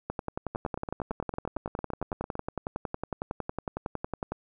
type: two click trains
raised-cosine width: 1 ms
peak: -20 / -17 dBFS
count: 17 / 47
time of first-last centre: 0.55-2.354 / 0.1-4.32 s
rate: 8.87 / 10.9 Hz
effects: none